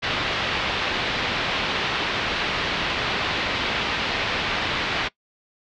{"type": "low-pass noise", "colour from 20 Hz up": "white", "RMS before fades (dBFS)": -25, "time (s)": [0.02, 5.09], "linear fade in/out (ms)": 20, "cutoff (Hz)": 3700, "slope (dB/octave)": 24, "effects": ["noise-tail reverb RT60 0.1 s tail -22 dB re dry", "low-pass 6000 Hz 12 dB/octave"]}